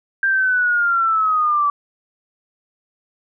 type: linear sweep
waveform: sine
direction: down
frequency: 1591 to 1149 Hz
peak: -14 dBFS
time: 0.23-1.7 s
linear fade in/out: 2 ms
effects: none